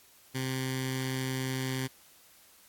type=tone with notch filter; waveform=10% pulse; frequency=130.81 Hz; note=C3; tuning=in tune; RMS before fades=-33 dBFS; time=0.34-1.88 s; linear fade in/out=20 ms; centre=630 Hz; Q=0.57; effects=white hiss -59 dBFS RMS until 2.68 s + AAC 64 kbps